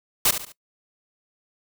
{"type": "noise with echo", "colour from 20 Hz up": "white", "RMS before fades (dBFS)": -18, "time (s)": [0.25, 0.31], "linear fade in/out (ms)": 5, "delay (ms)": 71, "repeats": 3, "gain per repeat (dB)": -9, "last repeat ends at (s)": 0.523, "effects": ["noise-tail reverb RT60 0.1 s tail -21 dB re dry"]}